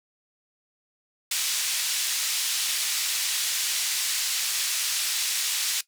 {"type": "band-pass noise", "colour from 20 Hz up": "pink", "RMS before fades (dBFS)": -27, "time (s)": [1.31, 5.81], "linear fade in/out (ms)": 5, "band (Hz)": [3300, 11000], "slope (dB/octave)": 12, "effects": ["noise-tail reverb RT60 0.1 s tail -17 dB re dry"]}